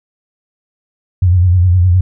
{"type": "tone with vibrato", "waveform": "sine", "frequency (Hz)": 90, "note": "F#2", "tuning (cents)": -47, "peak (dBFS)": -6, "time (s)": [1.22, 2.01], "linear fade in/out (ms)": 5, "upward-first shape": "triangle", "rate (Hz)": 9.7, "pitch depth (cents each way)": 92, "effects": []}